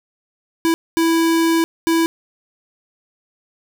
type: tone bursts at uneven times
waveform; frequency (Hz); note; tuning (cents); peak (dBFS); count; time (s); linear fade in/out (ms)
square; 329.6; E4; 0; -14; 3; 0.65-0.74 / 0.97-1.64 / 1.87-2.06; 0
effects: none